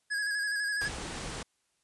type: tone with vibrato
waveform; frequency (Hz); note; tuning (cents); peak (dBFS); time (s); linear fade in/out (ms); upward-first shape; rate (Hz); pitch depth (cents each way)
square; 1661.2; G#6; 0; -30; 0.1-0.89; 20; square; 12; 30
type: low-pass noise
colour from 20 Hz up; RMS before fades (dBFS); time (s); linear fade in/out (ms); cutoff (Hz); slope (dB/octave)
pink; -39; 0.81-1.43; 5; 10000; 96
effects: white hiss -75 dBFS RMS until 1.83 s + resampled to 24000 Hz